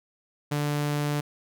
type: tone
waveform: sawtooth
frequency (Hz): 146.83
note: D3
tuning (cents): 0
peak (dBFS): -21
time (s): 0.51-1.21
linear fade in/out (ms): 10
effects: none

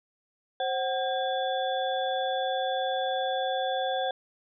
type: tone cluster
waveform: sine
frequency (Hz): 528 / 751 / 1610 / 3450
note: C5 / F#5 / G6 / A7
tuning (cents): +16 / +26 / +46 / -35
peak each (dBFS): -30 / -29 / -38 / -36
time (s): 0.6-4.11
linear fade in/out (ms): 2
effects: none

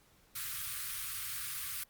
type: band-stop noise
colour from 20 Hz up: white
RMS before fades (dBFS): -39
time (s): 0.35-1.84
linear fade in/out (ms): 10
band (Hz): 140 to 1100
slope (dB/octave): 96
effects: pink hiss -66 dBFS RMS until 1.89 s + Opus 48 kbps

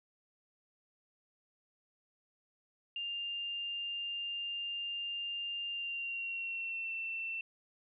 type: tone with pitch glide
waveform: sine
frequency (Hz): 2800 to 2686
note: F7 to E7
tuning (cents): +4 to +32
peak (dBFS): -36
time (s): 2.96-7.41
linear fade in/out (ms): 2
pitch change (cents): -72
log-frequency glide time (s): 5.7-6.94
effects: none

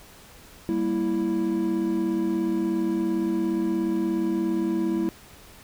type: chord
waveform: triangle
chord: E diminished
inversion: first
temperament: equal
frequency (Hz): 196 / 233.1 / 329.6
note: G3 / Bb3 / E4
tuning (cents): 0 / 0 / 0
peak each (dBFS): -27 / -28 / -22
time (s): 0.69-5.09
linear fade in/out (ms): 0
effects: pink hiss -49 dBFS RMS until 5.63 s

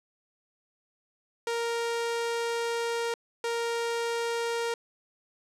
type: tone bursts at uneven times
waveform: sawtooth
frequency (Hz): 466.2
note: A#4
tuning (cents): 0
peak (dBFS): -24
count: 2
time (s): 1.47-3.14 / 3.44-4.74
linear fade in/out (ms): 2
effects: low-pass 9000 Hz 12 dB/octave

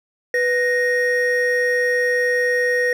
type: tone pair together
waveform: triangle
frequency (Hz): 493.9 / 1864.7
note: B4 / A#6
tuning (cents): 0 / 0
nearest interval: octave + major seventh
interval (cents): 2300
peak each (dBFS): -17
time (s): 0.34-2.93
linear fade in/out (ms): 2
effects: none

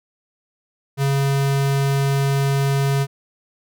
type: tone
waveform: square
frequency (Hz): 138.3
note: C#3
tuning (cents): -4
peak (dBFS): -17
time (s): 0.97-3.07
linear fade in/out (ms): 50
effects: none

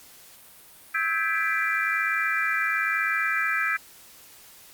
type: tone cluster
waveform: sine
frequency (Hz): 1300 / 1576 / 1677 / 1992 / 2369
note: E6 / G6 / G#6 / B6 / D7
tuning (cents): -24 / +9 / +16 / +14 / +14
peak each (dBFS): -29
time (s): 0.94-3.77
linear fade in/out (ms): 10
effects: white hiss -50 dBFS RMS until 4.73 s + Opus 48 kbps

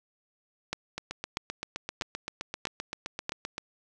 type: two click trains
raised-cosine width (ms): 0.2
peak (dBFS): -17 / -13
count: 21 / 5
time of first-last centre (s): 0.98-3.581 / 0.73-3.294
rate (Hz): 7.69 / 1.56
effects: none

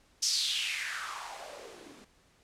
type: noise with band-pass filter sweep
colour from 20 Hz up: blue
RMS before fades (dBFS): -35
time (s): 0.22-2.05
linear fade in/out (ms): 10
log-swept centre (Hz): 5700 to 220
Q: 4.2
effects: pink hiss -65 dBFS RMS until 2.43 s + low-pass 9000 Hz 12 dB/octave

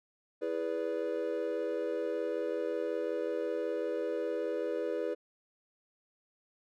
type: chord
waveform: triangle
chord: E dominant seventh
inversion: none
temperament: equal with one note detuned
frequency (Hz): 329.6 / 415.3 / 493.9 / 579.2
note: E4 / G#4 / B4 / D5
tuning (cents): 0 / 0 / 0 / -24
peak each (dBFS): -37 / -35 / -33 / -37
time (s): 0.41-5.15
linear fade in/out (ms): 20
effects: none

